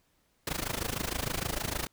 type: noise with amplitude modulation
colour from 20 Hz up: pink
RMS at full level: -30 dBFS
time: 0.47-1.87 s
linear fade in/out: 2 ms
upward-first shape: sine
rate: 26.5 Hz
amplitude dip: 90%
effects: pink hiss -71 dBFS RMS until 1.92 s